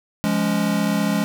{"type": "chord", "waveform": "square", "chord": "Db major", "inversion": "first", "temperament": "equal with one note detuned", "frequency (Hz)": [172.81, 207.7, 277.2], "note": ["F3", "Ab3", "Db4"], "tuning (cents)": [-18, 0, 0], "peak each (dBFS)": [-25, -21, -26], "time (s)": [0.24, 1.24], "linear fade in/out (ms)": 0, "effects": []}